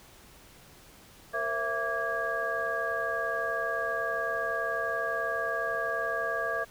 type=tone cluster; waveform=sine; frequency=462.2 / 534 / 665 / 1161 / 1642 Hz; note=A#4 / C5 / E5 / D6 / G#6; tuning=-15 / +35 / +15 / -20 / -20 cents; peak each=-37 / -39 / -33 / -35 / -32 dBFS; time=1.33-6.65 s; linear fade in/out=20 ms; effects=pink hiss -54 dBFS RMS until 6.7 s